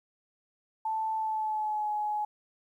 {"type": "tone with pitch glide", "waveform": "sine", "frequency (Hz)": [880, 842.2], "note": ["A5", "G#5"], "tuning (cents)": [0, 24], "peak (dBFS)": -28, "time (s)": [0.85, 2.25], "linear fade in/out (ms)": 5, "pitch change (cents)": -76, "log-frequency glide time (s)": [1.16, 1.91], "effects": ["11-bit"]}